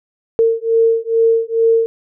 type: beating tone pair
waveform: sine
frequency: 453.9 / 456.2 Hz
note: A#4 / A#4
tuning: -46 / -37 cents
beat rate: 2.3 Hz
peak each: -14 dBFS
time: 0.39-1.86 s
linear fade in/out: 0 ms
effects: none